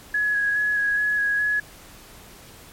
sine tone with vibrato, 1675 Hz, G#6, 14 cents sharp, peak -19 dBFS, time 0.14-1.6 s, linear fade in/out 5 ms, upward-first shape square, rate 2.4 Hz, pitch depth 14 cents each way, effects pink hiss -46 dBFS RMS until 2.72 s + MP3 64 kbps

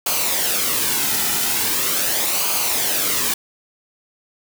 white noise with flanger, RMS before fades -20 dBFS, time 0.06-3.34 s, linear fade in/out 5 ms, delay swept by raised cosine 0.54 to 1.84 ms, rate 0.41 Hz, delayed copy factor -0.55, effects none

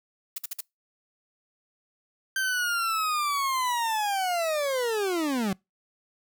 blue noise bursts, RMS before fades -32 dBFS, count 4, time 0.36-0.608 s, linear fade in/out 5 ms, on 23 ms, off 52 ms
40% pulse linear sweep, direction down, 1568 to 182.2 Hz, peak -24 dBFS, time 2.36-5.53 s, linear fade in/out 2 ms
effects noise-tail reverb RT60 0.2 s tail -25 dB re dry

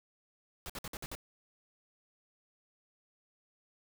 pink noise bursts, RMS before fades -42 dBFS, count 6, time 0.66-1.151 s, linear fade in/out 0 ms, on 36 ms, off 55 ms, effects none

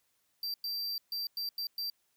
square tone bursts at uneven times, 4699 Hz, D8, in tune, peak -34 dBFS, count 6, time 0.43-0.54 / 0.64-0.98 / 1.12-1.27 / 1.37-1.49 / 1.58-1.67 / 1.78-1.9 s, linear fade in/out 2 ms, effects white hiss -75 dBFS RMS until 2.16 s

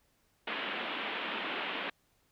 white band-pass noise, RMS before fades -37 dBFS, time 0.47-1.9 s, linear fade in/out 5 ms, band 190 to 3300 Hz, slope 48 dB/octave, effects pink hiss -72 dBFS RMS until 2.31 s

